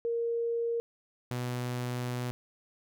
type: tone pair in turn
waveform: sine / sawtooth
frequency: 466.2 / 123.48 Hz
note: A#4 / B2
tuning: 0 / 0 cents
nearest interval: octave + major seventh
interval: 2300 cents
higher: first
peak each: -28 dBFS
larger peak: neither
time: 0.05-0.8 / 1.31-2.31 s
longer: second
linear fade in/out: 0 ms
effects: none